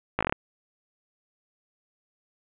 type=slowing click train; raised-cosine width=0.5 ms; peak=-9 dBFS; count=7; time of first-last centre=0.19-0.325 s; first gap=17 ms; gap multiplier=1.11; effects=resampled to 8000 Hz + 7-bit